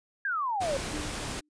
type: exponential sweep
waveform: sine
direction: down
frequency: 1661.2 to 528 Hz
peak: -27 dBFS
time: 0.25-0.77 s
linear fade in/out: 2 ms
type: noise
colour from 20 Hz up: pink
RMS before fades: -35 dBFS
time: 0.6-1.41 s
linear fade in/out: 20 ms
type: tone with exponential decay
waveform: sine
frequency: 300.7 Hz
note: D4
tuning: 41 cents sharp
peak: -32 dBFS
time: 0.93-1.49 s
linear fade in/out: 5 ms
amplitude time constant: 120 ms
effects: resampled to 22050 Hz